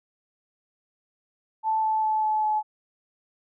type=tone with pitch steps; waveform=sine; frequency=878 / 872.4 / 866.9 / 861.4 / 856 Hz; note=A5 / A5 / A5 / A5 / A5; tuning=-4 / -15 / -26 / -37 / -48 cents; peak=-21 dBFS; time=1.63-2.63 s; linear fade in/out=50 ms; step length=200 ms; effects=none